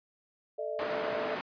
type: chord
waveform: sine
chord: A suspended fourth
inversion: none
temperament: equal with one note detuned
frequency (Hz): 440 / 600 / 659.3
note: A4 / D5 / E5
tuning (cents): 0 / +37 / 0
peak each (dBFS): -38 / -35 / -39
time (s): 0.58-1.36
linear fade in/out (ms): 10
type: band-pass noise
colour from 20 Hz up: white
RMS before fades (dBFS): -37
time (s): 0.79-1.41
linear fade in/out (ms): 0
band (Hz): 200 to 1400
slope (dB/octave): 12
effects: resampled to 11025 Hz